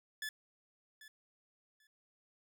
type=tone with echo; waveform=sawtooth; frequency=1728 Hz; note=A6; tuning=32 cents flat; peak=-35 dBFS; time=0.22-0.29 s; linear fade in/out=2 ms; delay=790 ms; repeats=2; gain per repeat=-15 dB; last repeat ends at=1.87 s; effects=none